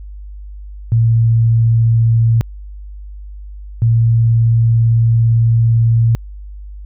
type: tone pair in turn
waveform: sine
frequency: 114.3 / 114.74 Hz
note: A#2 / A#2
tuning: -34 / -27 cents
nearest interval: unison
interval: 7 cents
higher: second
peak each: -8 dBFS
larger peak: neither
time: 0.92-2.41 / 3.82-6.15 s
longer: second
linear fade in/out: 0 ms
effects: added 50 Hz sine -28 dBFS peak until 6.85 s